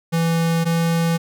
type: tone pair in turn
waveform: square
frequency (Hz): 165.9 / 166.72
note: E3 / E3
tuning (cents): +11 / +20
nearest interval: unison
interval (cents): 9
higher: second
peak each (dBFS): -17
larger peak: neither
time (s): 0.12-0.65 / 0.65-1.18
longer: neither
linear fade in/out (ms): 20
effects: none